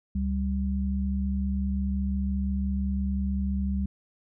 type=tone pair together; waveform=sine; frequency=70.18 / 196 Hz; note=C#2 / G3; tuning=+22 / 0 cents; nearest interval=octave + tritone; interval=1778 cents; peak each=-27 / -28 dBFS; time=0.15-3.86 s; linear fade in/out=5 ms; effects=none